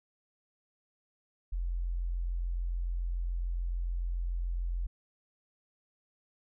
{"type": "tone", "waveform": "sine", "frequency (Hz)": 43.48, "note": "F1", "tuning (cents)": -7, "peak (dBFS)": -30, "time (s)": [1.52, 4.87], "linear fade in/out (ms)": 10, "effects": []}